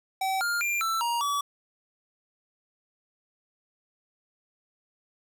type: tone with pitch steps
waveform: square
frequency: 766 / 1406 / 2385 / 1332 / 943 / 1143 Hz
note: G5 / F6 / D7 / E6 / A#5 / D6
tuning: -40 / +11 / +26 / +18 / +20 / -47 cents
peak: -26 dBFS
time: 0.21-1.41 s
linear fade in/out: 5 ms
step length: 200 ms
effects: none